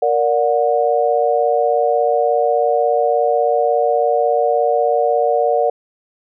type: chord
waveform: sine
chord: Bb augmented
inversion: none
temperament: just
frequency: 466.2 / 582.7 / 728.4 Hz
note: Bb4 / D5 / F#5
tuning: 0 / -14 / -27 cents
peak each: -17 dBFS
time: 0.02-5.7 s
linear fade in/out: 5 ms
effects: none